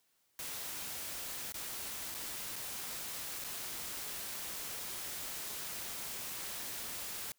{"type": "noise with dropouts", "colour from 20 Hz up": "white", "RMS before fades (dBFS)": -42, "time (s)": [0.39, 7.32], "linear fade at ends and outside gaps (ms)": 1, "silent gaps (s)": [[1.522, 1.542], [2.144, 2.148], [2.558, 2.562], [3.441, 3.445]], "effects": ["white hiss -75 dBFS RMS until 7.38 s"]}